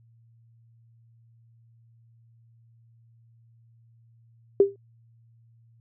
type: tone with exponential decay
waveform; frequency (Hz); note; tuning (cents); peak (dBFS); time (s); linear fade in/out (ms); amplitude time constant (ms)
sine; 397.2; G4; +23; -10; 4.6-4.76; 2; 33
effects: added 115 Hz sine -55 dBFS peak until 5.8 s